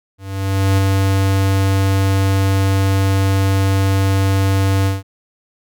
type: tone with ADSR envelope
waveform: square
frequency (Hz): 97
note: G2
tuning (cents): -18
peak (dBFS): -11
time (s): 0.18-5.03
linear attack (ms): 600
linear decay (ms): 9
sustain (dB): -2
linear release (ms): 170
effects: none